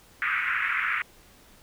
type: band-pass noise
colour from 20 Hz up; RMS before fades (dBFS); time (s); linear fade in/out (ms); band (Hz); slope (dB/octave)
pink; -27; 0.22-1.02; 0; 1300 to 2400; 48
effects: pink hiss -55 dBFS RMS until 1.62 s